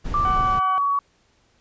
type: noise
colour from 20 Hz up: brown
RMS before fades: -27 dBFS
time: 0.04-0.6 s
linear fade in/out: 20 ms
type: tone with pitch glide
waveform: sine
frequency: 1174.7 to 1126.8 Hz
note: D6 to C#6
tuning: 0 to +28 cents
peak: -18 dBFS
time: 0.14-0.99 s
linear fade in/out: 2 ms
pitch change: -72 cents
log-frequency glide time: 0.27-0.86 s
type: harmonic tone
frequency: 751 Hz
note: F#5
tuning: 26 cents sharp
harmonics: 1 / 2 / 3 / 4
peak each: -27 / -36 / -42 / -44 dBFS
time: 0.25-0.78 s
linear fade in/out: 0 ms
effects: pink hiss -62 dBFS RMS until 1.6 s + resampled to 16000 Hz